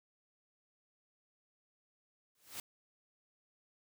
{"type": "noise with exponential growth", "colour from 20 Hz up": "white", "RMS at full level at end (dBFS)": -40, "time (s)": [2.35, 2.6], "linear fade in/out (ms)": 2, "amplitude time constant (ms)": 53, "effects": []}